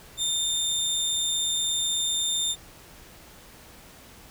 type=tone with amplitude modulation; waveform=25% pulse; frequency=3614 Hz; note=A7; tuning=46 cents sharp; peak=-19 dBFS; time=0.17-2.56 s; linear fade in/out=50 ms; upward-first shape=sine; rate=157 Hz; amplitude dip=30%; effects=pink hiss -49 dBFS RMS until 4.3 s